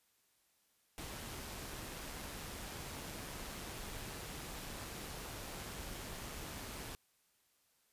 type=noise with amplitude modulation; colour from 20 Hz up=pink; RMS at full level=-45 dBFS; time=0.98-6.95 s; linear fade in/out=0 ms; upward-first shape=sine; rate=147 Hz; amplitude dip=25%; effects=white hiss -75 dBFS RMS until 7.92 s + resampled to 32000 Hz